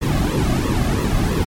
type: noise with flanger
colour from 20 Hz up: brown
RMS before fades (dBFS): -18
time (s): 0.01-1.45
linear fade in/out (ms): 20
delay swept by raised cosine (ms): 1.3 to 2.2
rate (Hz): 3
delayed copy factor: -0.8
effects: MP3 64 kbps